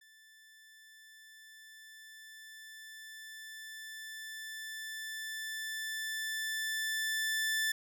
sawtooth tone with level ramp, 1760 Hz, A6, in tune, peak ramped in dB -55 to -26 dBFS, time 0.01-7.72 s, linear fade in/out 5 ms, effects none

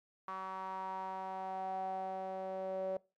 sawtooth tone with band-pass filter sweep, 189.4 Hz, F#3, 41 cents sharp, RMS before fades -40 dBFS, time 0.28-2.97 s, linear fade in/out 2 ms, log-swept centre 1100 to 570 Hz, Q 6.7, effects noise-tail reverb RT60 0.3 s tail -23 dB re dry + MP3 96 kbps

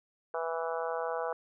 harmonic tone, 164.6 Hz, E3, 2 cents flat, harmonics 3 / 4 / 5 / 6 / 7 / 8 / 9, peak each -35 / -37 / -39 / -41 / -42 / -43 / -44 dBFS, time 0.34-1.33 s, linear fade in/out 2 ms, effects none

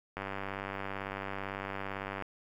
click train, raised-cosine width 0.5 ms, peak -22 dBFS, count 202, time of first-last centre 0.17-2.223 s, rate 97.9 Hz, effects 10-bit

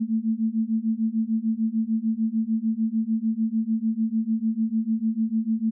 sine beating tone pair, 219.1 / 225.8 Hz, A3 / A3, -7 / +45 cents, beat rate 6.7 Hz, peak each -25 / -24 dBFS, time 0-5.71 s, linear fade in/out 20 ms, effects none

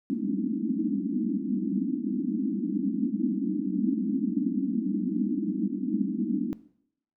pink band-pass noise, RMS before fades -28 dBFS, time 0.1-6.53 s, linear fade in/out 0 ms, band 190 to 320 Hz, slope 96 dB/octave, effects noise-tail reverb RT60 0.7 s tail -18 dB re dry

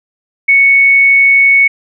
sine tone, 2217 Hz, C#7, in tune, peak -4 dBFS, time 0.48-1.68 s, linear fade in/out 10 ms, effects none

